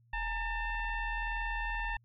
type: tone with frequency modulation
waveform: sine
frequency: 920 Hz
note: A#5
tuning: 23 cents flat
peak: -32 dBFS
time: 0.13-1.97 s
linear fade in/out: 5 ms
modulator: 879 Hz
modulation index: 1.7
effects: added 117 Hz sine -63 dBFS peak until 2.04 s